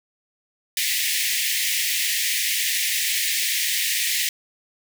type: high-pass noise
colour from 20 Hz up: pink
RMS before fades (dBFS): -23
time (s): 0.77-4.29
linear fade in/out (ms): 2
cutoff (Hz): 1800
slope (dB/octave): 96
effects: none